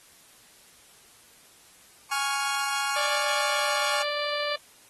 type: chord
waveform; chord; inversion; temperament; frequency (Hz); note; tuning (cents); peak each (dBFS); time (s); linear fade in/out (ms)
sawtooth; Db major; second; equal with one note detuned; 830.6 / 1108.7 / 1402.6; Ab5 / Db6 / F6; 0 / 0 / +7; -27; 2.11-4.03; 10
type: harmonic tone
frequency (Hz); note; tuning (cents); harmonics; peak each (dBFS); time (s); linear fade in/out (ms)
587.3; D5; 0; 1 / 2 / 3 / 4 / 5 / 6 / 7 / 8; -31 / -34 / -36 / -37 / -38 / -39 / -39 / -40; 2.96-4.56; 5
effects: white hiss -55 dBFS RMS until 4.89 s + AAC 32 kbps